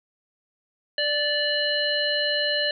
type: harmonic tone with a mistuned harmonic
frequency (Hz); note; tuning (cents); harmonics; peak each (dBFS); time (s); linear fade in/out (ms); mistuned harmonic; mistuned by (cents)
589; D5; +5; 1 / 3 / 5 / 7; -27 / -27 / -27 / -27; 0.98-2.71; 2; 3; -19
effects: none